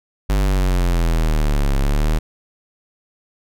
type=linear two-way sweep; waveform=square; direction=down then up; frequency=50.2 to 33.84 to 39.91 Hz; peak=-15 dBFS; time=0.29-2.19 s; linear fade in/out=10 ms; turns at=1.77 s; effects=none